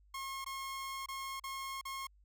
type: tone with dropouts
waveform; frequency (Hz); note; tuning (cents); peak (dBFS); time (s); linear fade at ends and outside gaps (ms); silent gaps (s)
sawtooth; 1079; C#6; -47; -36; 0.14-2.07; 5; 0.445-0.462 / 1.06-1.085 / 1.398-1.438 / 1.813-1.852
effects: added 50 Hz sine -62 dBFS peak until 2.24 s